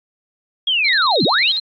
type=linear two-way sweep; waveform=sine; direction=down then up; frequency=3338 to 134.1 to 3338 Hz; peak=-14 dBFS; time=0.67-1.52 s; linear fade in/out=5 ms; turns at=1.24 s
type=tone with vibrato; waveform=sine; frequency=3951 Hz; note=B7; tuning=in tune; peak=-17 dBFS; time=0.84-1.6 s; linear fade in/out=10 ms; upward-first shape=square; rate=11 Hz; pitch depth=78 cents each way
type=noise with exponential growth; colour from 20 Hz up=blue; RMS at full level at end=-28 dBFS; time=0.89-1.58 s; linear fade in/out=2 ms; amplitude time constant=150 ms
effects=resampled to 11025 Hz